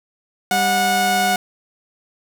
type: tone pair together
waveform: sawtooth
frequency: 196.9 / 730.6 Hz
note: G3 / F#5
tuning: +8 / -22 cents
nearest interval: octave + major seventh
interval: 2270 cents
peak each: -20 / -12 dBFS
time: 0.51-1.36 s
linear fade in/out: 2 ms
effects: none